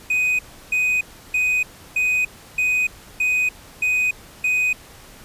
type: tone bursts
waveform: triangle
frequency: 2499 Hz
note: D#7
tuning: 7 cents sharp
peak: -15 dBFS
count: 8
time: 0.1-4.73 s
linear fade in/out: 5 ms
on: 290 ms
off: 330 ms
effects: pink hiss -44 dBFS RMS until 5.24 s + resampled to 32000 Hz